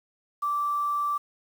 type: tone with quantisation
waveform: sine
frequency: 1167 Hz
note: D6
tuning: 11 cents flat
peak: -24 dBFS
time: 0.42-1.18 s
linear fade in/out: 10 ms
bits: 8
effects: none